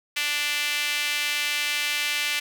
sawtooth tone with high-pass filter, 293.7 Hz, D4, in tune, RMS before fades -26 dBFS, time 0.16-2.4 s, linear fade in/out 10 ms, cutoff 2400 Hz, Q 2.3, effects none

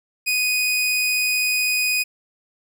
sawtooth tone, 2489 Hz, D#7, in tune, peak -15 dBFS, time 0.26-2.04 s, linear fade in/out 20 ms, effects none

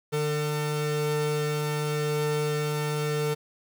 45% pulse tone pair together, 150 / 449.1 Hz, D3 / A4, +37 / +35 cents, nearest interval octave + perfect fifth, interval 1898 cents, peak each -28 dBFS, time 0.12-3.35 s, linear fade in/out 20 ms, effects 9-bit

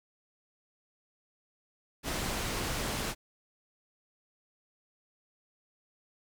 pink low-pass noise, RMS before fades -34 dBFS, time 2.03-3.15 s, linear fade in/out 50 ms, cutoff 11000 Hz, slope 12 dB/octave, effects none

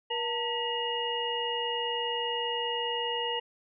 sine tone cluster, 476.2 / 905 / 1937 / 2862 Hz, A#4 / A5 / B6 / F7, +37 / +48 / -34 / +42 cents, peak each -34 / -34 / -40 / -32 dBFS, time 0.1-3.4 s, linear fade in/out 10 ms, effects none

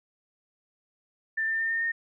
sine tone with pitch steps, 1782 / 1795.4 / 1809 / 1822.6 / 1836.3 Hz, A6 / A6 / A6 / A#6 / A#6, +22 / +34 / +48 / -39 / -27 cents, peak -25 dBFS, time 1.37-1.92 s, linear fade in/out 10 ms, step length 110 ms, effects none

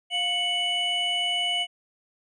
triangle tone cluster, 704 / 2217 / 2965 Hz, F5 / C#7 / F#7, +14 / 0 / +3 cents, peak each -31 / -30 / -23 dBFS, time 0.1-1.67 s, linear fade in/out 50 ms, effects resampled to 22050 Hz

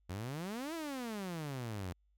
sawtooth exponential two-way sweep, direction up then down, 85.5 to 340 to 85.5 Hz, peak -35 dBFS, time 0.09-1.93 s, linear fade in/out 10 ms, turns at 0.74 s, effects added 50 Hz sine -69 dBFS peak until 2.17 s

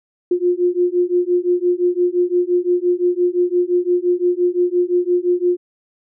sine beating tone pair, 352.5 / 358.3 Hz, F4 / F4, +16 / +44 cents, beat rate 5.8 Hz, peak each -17 dBFS, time 0.31-5.57 s, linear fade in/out 5 ms, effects none

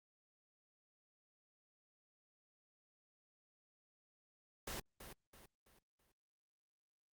pink noise with echo, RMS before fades -45 dBFS, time 4.67-4.8 s, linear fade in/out 5 ms, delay 330 ms, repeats 4, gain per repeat -8 dB, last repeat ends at 6.12 s, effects Opus 48 kbps

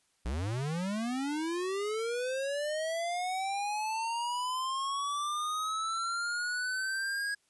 square linear sweep, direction up, 53.9 to 1652 Hz, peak -32 dBFS, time 0.25-7.35 s, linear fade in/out 10 ms, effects white hiss -72 dBFS RMS until 7.49 s + resampled to 24000 Hz

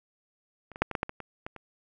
clicks, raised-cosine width 0.5 ms, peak -30 / -25 / -7 / -19 / -13 / -12 / -21 / -24 / -21 / -28 dBFS, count 10, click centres 0.717 / 0.759 / 0.82 / 0.913 / 0.952 / 1.031 / 1.094 / 1.203 / 1.465 / 1.563 s, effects none

